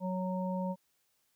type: harmonic tone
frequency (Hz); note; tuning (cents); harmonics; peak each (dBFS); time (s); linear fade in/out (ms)
185; F#3; 0; 1 / 3 / 5; -33 / -38 / -40; 0-0.76; 50
effects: white hiss -75 dBFS RMS until 1.35 s